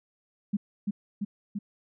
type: tone with echo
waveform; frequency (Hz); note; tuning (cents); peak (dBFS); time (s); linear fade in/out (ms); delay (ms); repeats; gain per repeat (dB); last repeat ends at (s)
sine; 204.1; G#3; -30; -23; 0.53-0.57; 10; 340; 3; -2; 1.59
effects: none